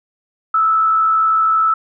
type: tone with frequency modulation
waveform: sine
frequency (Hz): 1311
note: E6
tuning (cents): -10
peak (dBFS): -11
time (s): 0.54-1.74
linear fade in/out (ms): 5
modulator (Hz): 65.4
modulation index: 0.35
effects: none